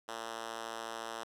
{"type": "tone with high-pass filter", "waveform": "5% pulse", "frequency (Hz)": 113.8, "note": "A#2", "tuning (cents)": -41, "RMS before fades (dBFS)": -42, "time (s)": [0.08, 1.24], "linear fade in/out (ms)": 10, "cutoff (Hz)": 410, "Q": 0.63, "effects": ["low-pass 10000 Hz 12 dB/octave", "11-bit"]}